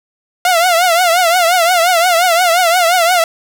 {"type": "tone with vibrato", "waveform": "sawtooth", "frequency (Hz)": 698.5, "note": "F5", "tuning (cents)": 0, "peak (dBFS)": -5, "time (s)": [0.45, 3.24], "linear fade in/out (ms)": 2, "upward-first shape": "triangle", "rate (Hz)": 5.7, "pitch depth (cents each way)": 130, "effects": []}